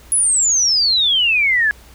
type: exponential sweep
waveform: sine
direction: down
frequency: 10548 to 1661.2 Hz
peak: -12 dBFS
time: 0.12-1.71 s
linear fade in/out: 0 ms
effects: added 60 Hz sine -44 dBFS peak until 1.94 s + pink hiss -46 dBFS RMS until 1.94 s